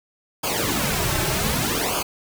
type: noise with flanger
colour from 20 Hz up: pink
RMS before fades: -23 dBFS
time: 0.43-2.03 s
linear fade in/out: 10 ms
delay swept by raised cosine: 0.52 to 4.22 ms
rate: 0.65 Hz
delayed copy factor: -0.85
effects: none